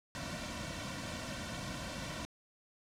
pink noise with comb filter, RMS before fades -41 dBFS, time 0.15-2.25 s, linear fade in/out 0 ms, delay 2.4 ms, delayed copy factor -1, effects low-pass 7000 Hz 12 dB/octave

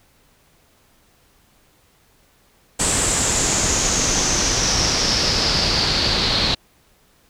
pink noise with low-pass filter sweep, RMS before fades -19 dBFS, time 2.79-6.55 s, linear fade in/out 10 ms, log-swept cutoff 8100 to 4100 Hz, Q 6.3, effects pink hiss -57 dBFS RMS until 7.29 s

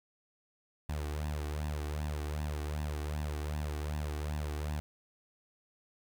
sawtooth tone with flanger, 75 Hz, D2, 37 cents sharp, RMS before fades -36 dBFS, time 0.89-4.8 s, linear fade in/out 0 ms, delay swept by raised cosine 1.1 to 2.7 ms, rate 2.6 Hz, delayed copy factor +0.65, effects none

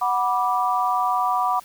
sine chord, B minor, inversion second, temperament equal with one note detuned, 740 / 979.8 / 1174.7 Hz, F#5 / B5 / D6, 0 / -14 / 0 cents, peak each -23 dBFS, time 0.01-1.6 s, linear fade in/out 10 ms, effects white hiss -48 dBFS RMS until 1.64 s

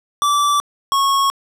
square tone pair in turn, 1162 / 1099.1 Hz, D6 / C#6, -19 / -15 cents, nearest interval minor second, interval 96 cents, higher first, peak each -14 dBFS, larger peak neither, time 0.22-0.6 / 0.92-1.3 s, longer neither, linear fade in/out 0 ms, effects low-pass 12000 Hz 12 dB/octave

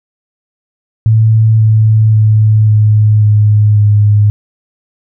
sine tone with pitch steps, 110.7 / 109.37 / 108.05 / 106.74 / 105.46 / 104.19 Hz, A2 / A2 / A2 / G#2 / G#2 / G#2, +11 / -10 / -31 / +48 / +27 / +6 cents, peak -4 dBFS, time 1.06-4.3 s, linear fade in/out 0 ms, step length 540 ms, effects none

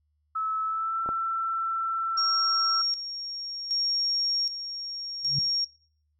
sine tone with pitch glide, 1300 to 1338.9 Hz, E6 to E6, -24 to +27 cents, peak -26 dBFS, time 0.35-2.82 s, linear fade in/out 10 ms, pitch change +51 cents, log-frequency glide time 0.63-1.01 s
clicks, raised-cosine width 1 ms, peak -29 / -19 dBFS, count 2, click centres 1.061 / 1.09 s
sine tone with tremolo, 5560 Hz, F8, 9 cents flat, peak -23 dBFS, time 2.17-5.65 s, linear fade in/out 10 ms, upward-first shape square, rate 0.65 Hz, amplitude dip 65%
sine tone with exponential growth, 140 Hz, C#3, 18 cents sharp, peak -24 dBFS, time 5.23-5.39 s, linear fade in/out 5 ms, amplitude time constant 34 ms
effects noise-tail reverb RT60 0.5 s tail -20 dB re dry + added 75 Hz sine -69 dBFS peak until 6.19 s

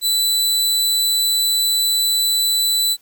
sawtooth tone, 3985 Hz, B7, 15 cents sharp, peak -12 dBFS, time 0.01-2.97 s, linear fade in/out 50 ms, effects white hiss -56 dBFS RMS until 3.01 s

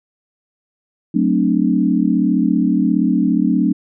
sine chord, D dominant seventh, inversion first, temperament equal with one note detuned, 185 / 220 / 261.6 / 298.8 Hz, F#3 / A3 / C4 / D4, 0 / 0 / 0 / +30 cents, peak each -18 dBFS, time 1.14-3.73 s, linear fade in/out 10 ms, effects none

